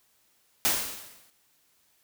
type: noise with exponential decay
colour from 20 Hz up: white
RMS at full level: -22 dBFS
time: 0.65-1.3 s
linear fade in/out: 0 ms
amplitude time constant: 140 ms
effects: white hiss -67 dBFS RMS until 2.03 s